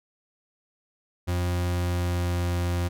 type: tone with pitch glide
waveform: 40% pulse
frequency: 88.4 to 87.59 Hz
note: F2 to F2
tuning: +22 to +6 cents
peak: -23 dBFS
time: 1.27-2.89 s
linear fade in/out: 20 ms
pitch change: -16 cents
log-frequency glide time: 1.62-2.66 s
effects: none